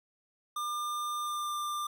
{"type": "tone with pitch glide", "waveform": "square", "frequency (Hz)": [1200, 1191.7], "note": ["D6", "D6"], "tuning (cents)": [37, 25], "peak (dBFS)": -33, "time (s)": [0.56, 1.87], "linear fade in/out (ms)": 5, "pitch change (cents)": -12, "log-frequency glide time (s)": [1.23, 1.57], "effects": []}